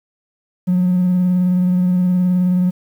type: tone with vibrato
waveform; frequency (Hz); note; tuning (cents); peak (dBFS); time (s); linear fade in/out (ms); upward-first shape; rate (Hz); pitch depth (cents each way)
triangle; 180.9; F#3; -39; -9; 0.67-2.71; 20; sine; 19; 22
effects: tanh soft clip ceiling -8 dBFS + 8-bit